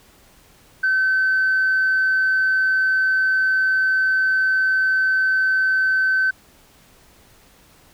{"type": "tone", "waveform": "sine", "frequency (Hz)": 1533, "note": "G6", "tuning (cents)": -39, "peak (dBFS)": -14, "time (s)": [0.83, 6.31], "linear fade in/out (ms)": 10, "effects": ["tanh soft clip ceiling -12 dBFS", "pink hiss -52 dBFS RMS until 7.93 s"]}